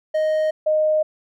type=tone pair in turn; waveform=triangle / sine; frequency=622.3 / 618 Hz; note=D#5 / D#5; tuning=0 / -12 cents; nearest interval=unison; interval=12 cents; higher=first; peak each=-15 dBFS; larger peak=neither; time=0.14-0.51 / 0.66-1.03 s; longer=neither; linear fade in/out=10 ms; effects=none